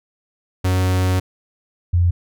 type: tone pair in turn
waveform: 45% pulse / sine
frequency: 92.5 / 87.47 Hz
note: F#2 / F2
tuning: 0 / +3 cents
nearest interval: minor second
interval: 97 cents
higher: first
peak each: -15 / -12 dBFS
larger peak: second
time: 0.64-1.2 / 1.93-2.11 s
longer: first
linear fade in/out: 10 ms
effects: none